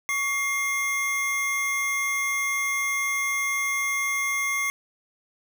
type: tone pair together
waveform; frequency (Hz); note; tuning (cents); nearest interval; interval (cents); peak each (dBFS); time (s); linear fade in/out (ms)
square; 1124 / 2122; C#6 / C7; +24 / +24; major seventh; 1100; -32 / -25; 0.09-4.7; 0
effects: none